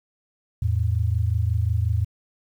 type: tone pair together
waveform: sine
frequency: 83.8 / 109.37 Hz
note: E2 / A2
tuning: +29 / -10 cents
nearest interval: perfect fourth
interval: 461 cents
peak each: -22 dBFS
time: 0.62-2.05 s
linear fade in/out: 5 ms
effects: 9-bit